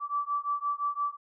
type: beating tone pair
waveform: sine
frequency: 1156 / 1161.8 Hz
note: D6 / D6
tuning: -28 / -19 cents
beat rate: 5.8 Hz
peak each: -31 dBFS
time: 0-1.17 s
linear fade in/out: 50 ms
effects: none